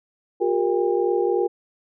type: tone cluster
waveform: sine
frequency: 358.9 / 402.3 / 469 / 804 Hz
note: F4 / G4 / A#4 / G5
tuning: +47 / +45 / +11 / +44 cents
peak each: -22 / -24 / -23 / -29 dBFS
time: 0.4-1.48 s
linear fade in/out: 20 ms
effects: none